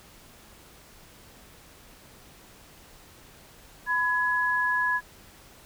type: tone pair together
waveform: sine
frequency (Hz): 1000 / 1681.8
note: B5 / G#6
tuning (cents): +21 / +21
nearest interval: major sixth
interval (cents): 900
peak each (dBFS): -27 / -24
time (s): 3.86-5.01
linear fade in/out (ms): 50
effects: pink hiss -52 dBFS RMS until 5.65 s